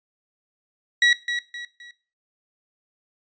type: tone with echo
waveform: 30% pulse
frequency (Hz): 1924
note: B6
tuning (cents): -46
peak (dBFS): -11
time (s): 1.02-1.13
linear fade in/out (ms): 2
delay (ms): 260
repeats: 3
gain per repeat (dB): -9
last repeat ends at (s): 1.91
effects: noise-tail reverb RT60 0.4 s tail -20 dB re dry + resampled to 16000 Hz